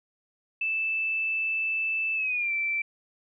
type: tone with pitch glide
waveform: sine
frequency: 2637 to 2336 Hz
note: E7 to D7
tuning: 0 to -10 cents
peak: -25 dBFS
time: 0.61-2.82 s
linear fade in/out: 5 ms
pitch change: -210 cents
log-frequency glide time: 2.15-2.52 s
effects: none